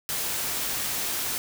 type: noise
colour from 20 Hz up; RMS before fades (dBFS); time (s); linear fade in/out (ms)
white; -29; 0.09-1.38; 0
effects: none